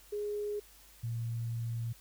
sine tone pair in turn, 415.3 / 116.2 Hz, G#4 / A#2, 0 / -5 cents, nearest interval octave + minor seventh, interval 2205 cents, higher first, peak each -33 / -33 dBFS, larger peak neither, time 0.12-0.6 / 1.03-1.93 s, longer second, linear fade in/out 10 ms, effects added 50 Hz sine -61 dBFS peak until 2 s + white hiss -59 dBFS RMS until 2 s

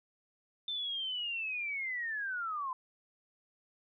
sine linear sweep, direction down, 3574 to 1003 Hz, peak -34 dBFS, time 0.68-2.73 s, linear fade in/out 2 ms, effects none

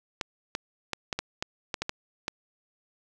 clicks, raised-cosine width 0.2 ms, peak -12 dBFS, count 10, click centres 0.212 / 0.551 / 0.933 / 1.128 / 1.19 / 1.425 / 1.742 / 1.82 / 1.894 / 2.281 s, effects none

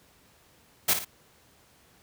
white noise with echo, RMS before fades -22 dBFS, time 0.88-0.94 s, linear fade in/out 10 ms, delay 55 ms, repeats 2, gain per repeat -8 dB, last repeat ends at 1.05 s, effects pink hiss -60 dBFS RMS until 2.02 s + high-pass 60 Hz 12 dB/octave

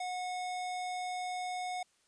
square tone, 729 Hz, F#5, 26 cents flat, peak -36 dBFS, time 0-1.83 s, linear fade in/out 5 ms, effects white hiss -71 dBFS RMS until 2.07 s + resampled to 22050 Hz

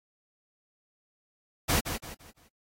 pink noise with echo, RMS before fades -25 dBFS, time 1.68-1.81 s, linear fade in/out 20 ms, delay 170 ms, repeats 4, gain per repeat -9 dB, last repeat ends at 2.49 s, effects AAC 48 kbps

